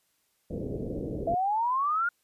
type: low-pass noise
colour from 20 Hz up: white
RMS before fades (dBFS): -34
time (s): 0.5-1.35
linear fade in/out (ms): 10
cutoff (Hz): 520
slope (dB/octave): 48
type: exponential sweep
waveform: sine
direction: up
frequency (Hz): 659.3 to 1444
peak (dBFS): -24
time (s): 1.27-2.09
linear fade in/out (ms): 5
effects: white hiss -72 dBFS RMS until 2.23 s + resampled to 32000 Hz